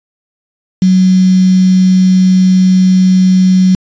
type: tone with quantisation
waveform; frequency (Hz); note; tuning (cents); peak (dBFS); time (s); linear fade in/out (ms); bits
sine; 185.9; F#3; +8; -4; 0.82-3.75; 2; 4
effects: resampled to 16000 Hz